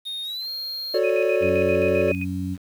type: tone with pitch glide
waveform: triangle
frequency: 3699 to 4225 Hz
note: A#7 to C8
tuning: -14 to +16 cents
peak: -27 dBFS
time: 0.05-0.99 s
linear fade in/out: 20 ms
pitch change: +230 cents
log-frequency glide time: 0.23-0.48 s
type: chord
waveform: triangle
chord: D major seventh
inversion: first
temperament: just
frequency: 367.1 / 440.5 / 550.6 / 587.3 Hz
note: F#4 / A4 / C#5 / D5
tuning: -14 / +2 / -12 / 0 cents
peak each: -22 dBFS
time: 0.94-2.12 s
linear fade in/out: 5 ms
type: tone with tremolo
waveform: sine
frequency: 2497 Hz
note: D#7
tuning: 6 cents sharp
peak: -27 dBFS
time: 1.03-2.25 s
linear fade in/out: 20 ms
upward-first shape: square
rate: 7.6 Hz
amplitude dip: 70%
type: harmonic tone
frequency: 92.5 Hz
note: F#2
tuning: in tune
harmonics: 1 / 2 / 3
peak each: -29 / -29 / -29 dBFS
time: 1.4-2.58 s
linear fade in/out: 50 ms
effects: 8-bit